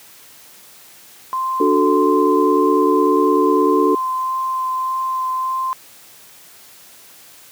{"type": "tone with vibrato", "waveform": "sine", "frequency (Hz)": 1039, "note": "C6", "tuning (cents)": -12, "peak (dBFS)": -18, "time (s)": [1.33, 5.73], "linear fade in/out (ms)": 0, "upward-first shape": "sine", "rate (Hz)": 1.7, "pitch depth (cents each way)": 10}
{"type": "chord", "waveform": "sine", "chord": "D major", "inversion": "none", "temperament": "equal", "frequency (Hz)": [293.7, 370, 440], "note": ["D4", "F#4", "A4"], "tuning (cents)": [0, 0, 0], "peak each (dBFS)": -17, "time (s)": [1.6, 3.95], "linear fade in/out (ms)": 5}
{"effects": ["white hiss -44 dBFS RMS until 7.51 s", "high-pass 100 Hz 12 dB/octave"]}